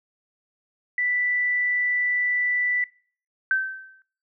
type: tone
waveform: sine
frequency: 1975.5 Hz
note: B6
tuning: in tune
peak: -21 dBFS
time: 0.98-2.84 s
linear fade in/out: 2 ms
type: tone with exponential decay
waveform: sine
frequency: 1547 Hz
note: G6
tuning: 23 cents flat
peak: -16 dBFS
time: 3.51-4.02 s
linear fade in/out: 1 ms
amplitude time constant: 110 ms
effects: noise-tail reverb RT60 0.5 s tail -22 dB re dry